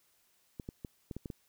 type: clicks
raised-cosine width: 3 ms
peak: -27 dBFS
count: 7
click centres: 0.598 / 0.689 / 0.848 / 1.112 / 1.166 / 1.258 / 1.302 s
effects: white hiss -71 dBFS RMS until 1.48 s